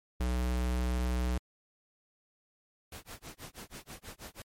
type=tone; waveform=square; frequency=61.74 Hz; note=B1; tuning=in tune; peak=-29 dBFS; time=0.2-1.38 s; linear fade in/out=5 ms
type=noise with tremolo; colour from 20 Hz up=pink; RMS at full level=-44 dBFS; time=2.92-4.42 s; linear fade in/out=2 ms; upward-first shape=sine; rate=6.2 Hz; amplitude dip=100%
effects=MP3 64 kbps